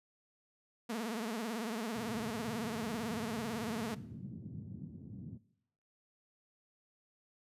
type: tone with vibrato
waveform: sawtooth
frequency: 225.2 Hz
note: A3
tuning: 40 cents sharp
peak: -32 dBFS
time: 0.89-3.95 s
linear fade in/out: 10 ms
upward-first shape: triangle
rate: 18 Hz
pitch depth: 150 cents each way
type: band-pass noise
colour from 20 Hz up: white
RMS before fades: -47 dBFS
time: 1.95-5.38 s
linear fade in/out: 10 ms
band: 100 to 210 Hz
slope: 24 dB/octave
effects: noise-tail reverb RT60 0.7 s tail -18 dB re dry + resampled to 32000 Hz